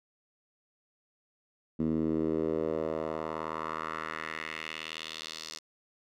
10% pulse tone with band-pass filter sweep, 79.3 Hz, D#2, 33 cents sharp, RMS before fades -34 dBFS, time 1.79-5.59 s, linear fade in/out 10 ms, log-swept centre 240 to 5200 Hz, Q 2.2, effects none

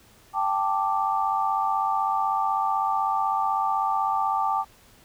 sine chord, G suspended second, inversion none, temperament equal, 784 / 880 / 1174.7 Hz, G5 / A5 / D6, 0 / 0 / 0 cents, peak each -26 dBFS, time 0.33-4.65 s, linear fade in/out 50 ms, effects pink hiss -55 dBFS RMS until 5.04 s

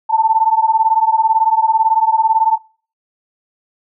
sine beating tone pair, 880 / 898 Hz, A5 / A5, 0 / +35 cents, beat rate 18 Hz, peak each -13 dBFS, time 0.09-2.58 s, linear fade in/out 20 ms, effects noise-tail reverb RT60 0.4 s tail -23 dB re dry

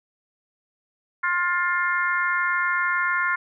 harmonic tone, 353.1 Hz, F4, 19 cents sharp, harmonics 3 / 4 / 5 / 6, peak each -26 / -24 / -26 / -29 dBFS, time 1.23-3.36 s, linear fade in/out 10 ms, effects none

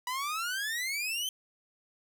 sawtooth exponential sweep, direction up, 973 to 3136 Hz, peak -28 dBFS, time 0.07-1.29 s, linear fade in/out 2 ms, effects none

